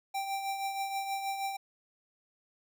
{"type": "tone with tremolo", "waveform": "square", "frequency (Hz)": 784, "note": "G5", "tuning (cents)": 0, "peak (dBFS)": -31, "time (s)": [0.14, 1.57], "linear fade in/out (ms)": 10, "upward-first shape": "triangle", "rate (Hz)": 6.3, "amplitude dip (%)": 55, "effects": []}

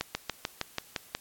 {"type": "slowing click train", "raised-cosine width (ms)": 0.2, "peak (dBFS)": -12, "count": 8, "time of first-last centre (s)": [0.01, 1.15], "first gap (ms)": 140, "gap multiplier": 1.05, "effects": ["white hiss -55 dBFS RMS until 1.2 s", "AAC 64 kbps"]}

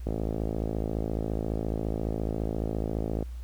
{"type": "click train", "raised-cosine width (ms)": 2, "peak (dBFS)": -17, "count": 173, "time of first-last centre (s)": [0.07, 3.226], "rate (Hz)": 54.5, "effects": ["added 60 Hz sine -35 dBFS peak until 3.43 s", "pink hiss -59 dBFS RMS until 3.43 s"]}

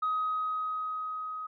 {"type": "tone with level ramp", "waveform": "sine", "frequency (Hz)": 1260, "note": "D#6", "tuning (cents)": 21, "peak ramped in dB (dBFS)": [-25, -35], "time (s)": [0.02, 1.47], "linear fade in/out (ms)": 10, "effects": ["tanh soft clip ceiling -23 dBFS"]}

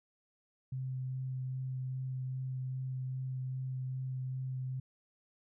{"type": "tone with vibrato", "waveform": "sine", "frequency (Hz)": 129.9, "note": "C3", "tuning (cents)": -12, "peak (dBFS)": -35, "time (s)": [0.72, 4.8], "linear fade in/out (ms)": 5, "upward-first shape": "sine", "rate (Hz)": 2.5, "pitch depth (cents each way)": 10, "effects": []}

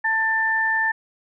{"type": "tone pair together", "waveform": "sine", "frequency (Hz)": [889, 1778], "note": ["A5", "A6"], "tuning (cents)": [18, 18], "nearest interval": "octave", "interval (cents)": 1200, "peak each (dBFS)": [-25, -19], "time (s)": [0.04, 0.92], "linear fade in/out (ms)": 10, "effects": []}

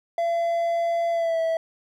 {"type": "tone with pitch glide", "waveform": "triangle", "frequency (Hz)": [678, 654.1], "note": ["E5", "E5"], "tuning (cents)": [49, -14], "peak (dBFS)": -19, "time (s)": [0.18, 1.57], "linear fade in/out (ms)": 2, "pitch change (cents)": -63, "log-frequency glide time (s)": [1.11, 1.4], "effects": []}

